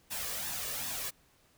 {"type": "noise with flanger", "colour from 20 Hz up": "white", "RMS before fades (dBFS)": -37, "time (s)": [0.1, 1.11], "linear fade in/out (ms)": 20, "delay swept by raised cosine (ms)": [1.1, 1.77], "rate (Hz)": 2.6, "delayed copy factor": 0.55, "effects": ["pink hiss -66 dBFS RMS until 1.57 s"]}